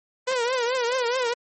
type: tone with vibrato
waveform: sawtooth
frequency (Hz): 493.9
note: B4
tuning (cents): 0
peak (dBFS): -18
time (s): 0.27-1.34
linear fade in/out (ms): 10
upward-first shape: triangle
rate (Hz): 4.7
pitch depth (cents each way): 130
effects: MP3 32 kbps